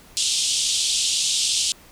pink band-pass noise, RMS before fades -22 dBFS, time 0.17-1.72 s, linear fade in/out 0 ms, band 3000 to 9100 Hz, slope 48 dB/octave, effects pink hiss -49 dBFS RMS until 1.91 s

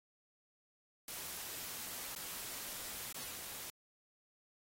white noise with dropouts, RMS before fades -45 dBFS, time 1.08-3.7 s, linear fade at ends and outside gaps 1 ms, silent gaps 2.151-2.161 / 3.126-3.145 s, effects AAC 48 kbps

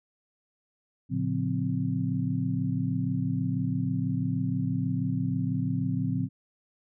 sine tone cluster, 113.9 / 140.1 / 178 / 259.5 Hz, A#2 / C#3 / F3 / C4, -40 / +19 / +33 / -14 cents, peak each -31 dBFS, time 1.09-6.29 s, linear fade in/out 50 ms, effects none

